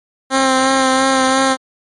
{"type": "tone with vibrato", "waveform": "10% pulse", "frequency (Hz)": 264.3, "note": "C4", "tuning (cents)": 18, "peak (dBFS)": -3, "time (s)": [0.3, 1.57], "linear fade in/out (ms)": 50, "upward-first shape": "sine", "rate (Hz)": 2.9, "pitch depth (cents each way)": 20, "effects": ["MP3 48 kbps"]}